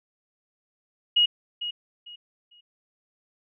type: tone with echo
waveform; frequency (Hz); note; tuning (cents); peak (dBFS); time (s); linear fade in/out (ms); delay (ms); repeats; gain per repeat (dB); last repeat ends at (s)
sine; 2888; F#7; -43; -16; 1.16-1.26; 10; 450; 3; -12; 2.61
effects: none